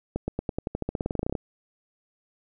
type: accelerating click train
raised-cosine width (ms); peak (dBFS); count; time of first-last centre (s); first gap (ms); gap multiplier
2; -14; 20; 0.16-1.352; 120; 0.92
effects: none